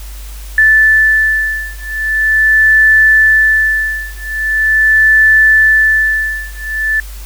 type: beating tone pair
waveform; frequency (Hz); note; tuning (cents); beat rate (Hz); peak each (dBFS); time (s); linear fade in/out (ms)
sine; 1753 / 1753.42; A6 / A6; -7 / -6; 0.42; -10; 0.58-7; 2
effects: added 50 Hz sine -25 dBFS peak until 7.25 s + white hiss -36 dBFS RMS until 7.25 s